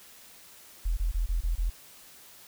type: tone bursts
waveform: sine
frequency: 41.6 Hz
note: E1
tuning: 17 cents sharp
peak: -24 dBFS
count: 6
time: 0.85-1.7 s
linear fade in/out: 10 ms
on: 120 ms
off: 26 ms
effects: white hiss -52 dBFS RMS until 2.47 s